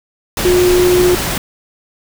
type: tone in noise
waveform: sine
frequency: 359.5 Hz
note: F#4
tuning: 50 cents flat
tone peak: -8 dBFS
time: 0.45-1.15 s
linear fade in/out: 2 ms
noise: pink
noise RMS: -18 dBFS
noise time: 0.37-1.38 s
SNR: +7 dB
effects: none